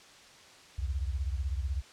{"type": "beating tone pair", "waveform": "sine", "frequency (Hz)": [64.5, 80.5], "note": ["C2", "E2"], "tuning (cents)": [-24, -41], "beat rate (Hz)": 16, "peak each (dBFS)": [-31, -35], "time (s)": [0.78, 1.82], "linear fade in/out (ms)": 10, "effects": ["white hiss -54 dBFS RMS until 1.92 s", "low-pass 6000 Hz 12 dB/octave"]}